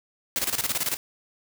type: noise with tremolo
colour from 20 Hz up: white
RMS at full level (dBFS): -25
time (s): 0.36-0.97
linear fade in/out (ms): 0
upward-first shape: square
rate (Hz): 18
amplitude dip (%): 75
effects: none